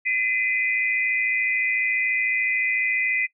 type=tone cluster; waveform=sine; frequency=2031 / 2378 / 2492 Hz; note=B6 / D7 / D#7; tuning=+48 / +21 / +2 cents; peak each=-22 / -29 / -26 dBFS; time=0.05-3.27 s; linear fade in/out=20 ms; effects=noise-tail reverb RT60 0.1 s tail -19 dB re dry